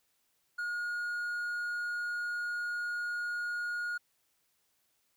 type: tone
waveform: triangle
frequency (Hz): 1436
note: F6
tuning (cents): +48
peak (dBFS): -31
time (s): 0.58-3.98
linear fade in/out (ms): 10
effects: white hiss -75 dBFS RMS until 5.16 s